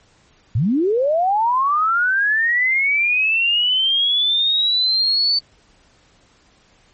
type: linear sweep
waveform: sine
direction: up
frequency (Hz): 92.5 to 4544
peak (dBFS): -14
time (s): 0.55-5.39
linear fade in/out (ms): 5
effects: pink hiss -55 dBFS RMS until 6.93 s + MP3 32 kbps